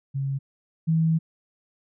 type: tone pair in turn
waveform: sine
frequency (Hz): 136.9 / 161.82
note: C#3 / E3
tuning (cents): -21 / -32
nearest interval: minor third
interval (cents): 289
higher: second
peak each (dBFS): -24 / -18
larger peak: second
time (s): 0.14-0.39 / 0.87-1.19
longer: second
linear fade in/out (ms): 20
effects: none